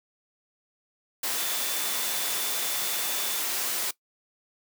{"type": "tone in noise", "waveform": "sine", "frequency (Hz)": 3520, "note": "A7", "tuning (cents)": 0, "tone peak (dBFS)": -37, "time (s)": [1.37, 3.39], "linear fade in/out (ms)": 5, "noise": "white", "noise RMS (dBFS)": -29, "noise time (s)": [1.23, 3.91], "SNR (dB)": -11, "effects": ["noise-tail reverb RT60 0.1 s tail -19 dB re dry", "high-pass 300 Hz 12 dB/octave"]}